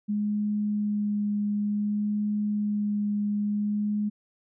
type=tone with vibrato; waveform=sine; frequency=207.7 Hz; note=G#3; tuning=in tune; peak=-24 dBFS; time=0.08-4.1 s; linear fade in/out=20 ms; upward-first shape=sine; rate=0.56 Hz; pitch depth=10 cents each way; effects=none